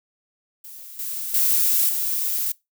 violet noise with level steps, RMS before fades -40 / -29 / -19 / -24 dBFS, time 0.64-2.52 s, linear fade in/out 5 ms, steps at 0.99 / 1.34 / 1.89 s, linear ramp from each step 2 ms, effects noise-tail reverb RT60 0.2 s tail -22 dB re dry

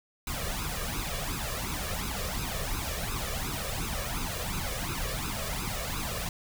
pink noise with flanger, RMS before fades -33 dBFS, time 0.27-6.29 s, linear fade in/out 2 ms, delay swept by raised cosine 0.78 to 1.76 ms, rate 2.8 Hz, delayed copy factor +0.75, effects none

